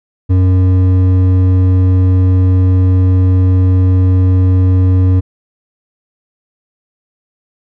triangle tone with hard clipping, 92.5 Hz, F#2, in tune, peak -8 dBFS, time 0.29-5.21 s, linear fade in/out 20 ms, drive 12 dB, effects none

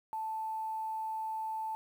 sine tone with quantisation, 880 Hz, A5, in tune, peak -34 dBFS, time 0.13-1.75 s, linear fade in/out 0 ms, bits 10, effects none

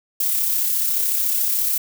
violet noise with amplitude modulation, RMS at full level -19 dBFS, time 0.2-1.78 s, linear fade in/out 5 ms, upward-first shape sine, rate 34 Hz, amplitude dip 30%, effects none

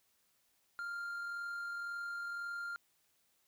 triangle tone with amplitude modulation, 1396.9 Hz, F6, in tune, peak -36 dBFS, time 0.79-2.76 s, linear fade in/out 0 ms, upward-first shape sine, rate 41.9 Hz, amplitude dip 25%, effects white hiss -75 dBFS RMS until 3.47 s

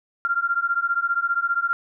sine beating tone pair, 1380 / 1395 Hz, F6 / F6, -21 / -2 cents, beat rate 15 Hz, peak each -23 dBFS, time 0.25-1.73 s, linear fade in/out 0 ms, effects none

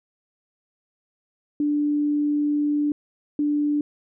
sine tone bursts at uneven times, 294.1 Hz, D4, 3 cents sharp, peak -19 dBFS, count 2, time 1.6-2.92 / 3.39-3.81 s, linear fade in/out 2 ms, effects none

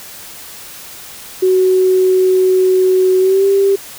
sine tone with pitch glide, 372.6 to 393.6 Hz, F#4 to G4, +12 to +7 cents, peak -8 dBFS, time 1.42-3.76 s, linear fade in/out 10 ms, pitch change +95 cents, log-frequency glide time 3.19-3.46 s, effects white hiss -33 dBFS RMS until 3.98 s

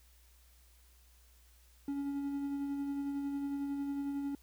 triangle tone with tremolo, 281 Hz, C#4, 24 cents sharp, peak -31 dBFS, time 1.88-4.35 s, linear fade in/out 2 ms, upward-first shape sine, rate 11 Hz, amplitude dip 30%, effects added 60 Hz sine -61 dBFS peak until 4.42 s + white hiss -67 dBFS RMS until 4.42 s

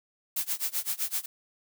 blue noise with tremolo, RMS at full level -28 dBFS, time 0.36-1.26 s, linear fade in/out 5 ms, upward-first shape sine, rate 7.8 Hz, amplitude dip 95%, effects none

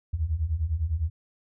sine beating tone pair, 73.42 / 83.32 Hz, D2 / E2, 0 / +19 cents, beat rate 9.9 Hz, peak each -29 / -26 dBFS, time 0.13-1.1 s, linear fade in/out 10 ms, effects none

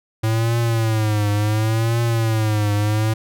square tone with vibrato, 110 Hz, A2, in tune, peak -17 dBFS, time 0.23-3.14 s, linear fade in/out 10 ms, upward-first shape triangle, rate 0.7 Hz, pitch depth 120 cents each way, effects none

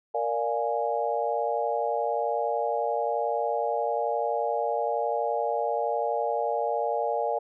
sine chord, Bb dominant seventh, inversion none, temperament equal, 466.2 / 587.3 / 698.5 / 830.6 Hz, Bb4 / D5 / F5 / Ab5, 0 / 0 / 0 / 0 cents, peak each -30 dBFS, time 0.14-7.39 s, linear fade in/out 10 ms, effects none

